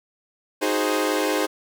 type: chord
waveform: sawtooth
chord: Ab dominant seventh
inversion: second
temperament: equal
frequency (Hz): 311.1 / 370 / 415.3 / 523.3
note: Eb4 / Gb4 / Ab4 / C5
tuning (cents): 0 / 0 / 0 / 0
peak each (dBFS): -21 / -25 / -22 / -22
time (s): 0.61-1.47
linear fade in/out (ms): 20
effects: none